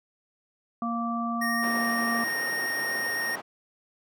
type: harmonic tone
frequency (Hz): 233.1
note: A#3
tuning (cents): 0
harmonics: 1 / 3 / 5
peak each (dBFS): -29 / -34 / -31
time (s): 0.82-2.24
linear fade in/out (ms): 2
type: tone with vibrato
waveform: square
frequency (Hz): 1855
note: A#6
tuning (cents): -9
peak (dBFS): -28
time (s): 1.41-3.36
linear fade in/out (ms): 10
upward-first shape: triangle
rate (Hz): 12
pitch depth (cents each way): 12
type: band-pass noise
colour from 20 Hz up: white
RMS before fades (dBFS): -38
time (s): 1.62-3.42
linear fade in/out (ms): 20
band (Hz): 230 to 1100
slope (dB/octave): 12
effects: none